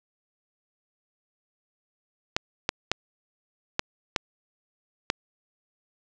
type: clicks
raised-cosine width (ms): 0.2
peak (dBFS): -5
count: 6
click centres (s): 2.365 / 2.691 / 2.916 / 3.794 / 4.162 / 5.101
effects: low-pass 7000 Hz 12 dB/octave + 7-bit